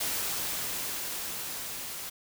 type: noise with level ramp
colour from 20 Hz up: white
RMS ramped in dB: -31 to -39 dBFS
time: 0-2.1 s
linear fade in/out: 10 ms
effects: none